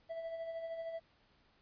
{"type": "tone with tremolo", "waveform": "triangle", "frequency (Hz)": 659, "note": "E5", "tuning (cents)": -1, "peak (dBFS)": -36, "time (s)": [0.09, 1], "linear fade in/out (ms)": 20, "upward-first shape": "sine", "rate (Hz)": 13, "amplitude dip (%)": 45, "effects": ["pink hiss -70 dBFS RMS until 1.61 s", "resampled to 11025 Hz"]}